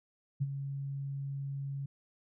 sine tone with ADSR envelope, 138.6 Hz, C#3, in tune, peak -26 dBFS, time 0.4-1.86 s, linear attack 20 ms, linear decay 37 ms, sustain -9 dB, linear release 6 ms, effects none

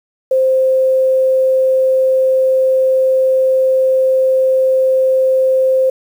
sine tone, 523.3 Hz, C5, in tune, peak -9 dBFS, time 0.31-5.9 s, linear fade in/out 5 ms, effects 7-bit

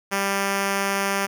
5% pulse tone, 197.3 Hz, G3, 11 cents sharp, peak -10 dBFS, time 0.11-1.27 s, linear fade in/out 20 ms, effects none

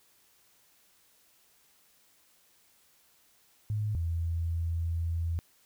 sine tone pair in turn, 106 / 83.47 Hz, G#2 / E2, +36 / +22 cents, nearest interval major third, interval 414 cents, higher first, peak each -28 dBFS, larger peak neither, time 3.7-3.95 / 3.95-5.39 s, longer second, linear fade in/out 0 ms, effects white hiss -65 dBFS RMS until 5.65 s

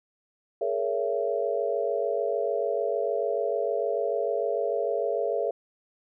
sine chord, A# half-diminished seventh, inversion third, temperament just, 419.5 / 466.2 / 559.4 / 671.3 Hz, G#4 / A#4 / C#5 / E5, +17 / 0 / +16 / +31 cents, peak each -30 dBFS, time 0.61-5.51 s, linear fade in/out 5 ms, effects none

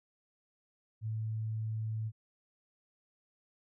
sine tone, 110 Hz, A2, in tune, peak -33 dBFS, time 1.01-2.12 s, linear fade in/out 50 ms, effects none

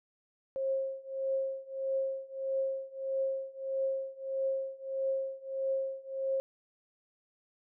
sine tone with tremolo, 536 Hz, C5, 42 cents sharp, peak -27 dBFS, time 0.56-6.4 s, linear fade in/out 0 ms, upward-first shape triangle, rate 1.6 Hz, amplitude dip 95%, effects none

